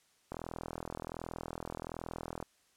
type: click train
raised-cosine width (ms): 1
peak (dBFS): -25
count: 88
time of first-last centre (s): 0.32-2.427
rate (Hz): 41.3
effects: white hiss -70 dBFS RMS until 2.76 s + low-pass 10000 Hz 12 dB/octave